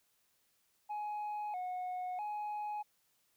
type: tone with vibrato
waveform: sine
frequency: 782 Hz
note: G5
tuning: 4 cents flat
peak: -34 dBFS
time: 0.89-2.83 s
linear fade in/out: 20 ms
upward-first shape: square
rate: 0.77 Hz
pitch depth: 120 cents each way
effects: tanh soft clip ceiling -36 dBFS + white hiss -75 dBFS RMS until 3.36 s